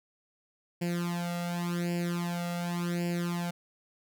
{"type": "tone with flanger", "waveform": "sawtooth", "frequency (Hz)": 173.5, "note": "F3", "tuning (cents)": -11, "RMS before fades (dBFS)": -32, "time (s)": [0.81, 3.51], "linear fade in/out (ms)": 10, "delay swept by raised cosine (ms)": [0.4, 1.5], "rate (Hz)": 0.89, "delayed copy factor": 0.9, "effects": []}